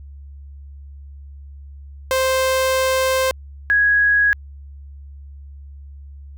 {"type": "tone pair in turn", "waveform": ["sawtooth", "sine"], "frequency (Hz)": [523.3, 1661.4], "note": ["C5", "G#6"], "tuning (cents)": [0, 0], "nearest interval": "octave + minor sixth", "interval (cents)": 2000, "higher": "second", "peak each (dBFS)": -12, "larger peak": "neither", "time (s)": [[2.11, 3.31], [3.7, 4.33]], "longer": "first", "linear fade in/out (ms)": 0, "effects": ["added 70 Hz sine -35 dBFS peak until 6.37 s"]}